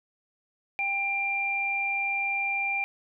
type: tone pair together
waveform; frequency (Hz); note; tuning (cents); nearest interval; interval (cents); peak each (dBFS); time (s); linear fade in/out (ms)
sine; 793 / 2379; G5 / D7; +20 / +22; octave + perfect fifth; 1902; -33 / -26; 0.79-2.84; 0
effects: none